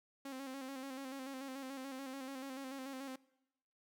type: tone with vibrato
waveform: sawtooth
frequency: 267.4 Hz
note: C4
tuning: 38 cents sharp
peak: -40 dBFS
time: 0.25-3.16 s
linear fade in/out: 5 ms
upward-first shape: square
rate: 6.9 Hz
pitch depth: 47 cents each way
effects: noise-tail reverb RT60 0.9 s tail -22 dB re dry